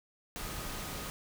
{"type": "tone in noise", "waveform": "sine", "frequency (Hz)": 1246, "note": "D#6", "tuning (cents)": 2, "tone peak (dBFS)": -51, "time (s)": [0.36, 1.1], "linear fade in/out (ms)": 0, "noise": "pink", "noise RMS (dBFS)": -40, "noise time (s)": [0.36, 1.1], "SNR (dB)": -14, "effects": []}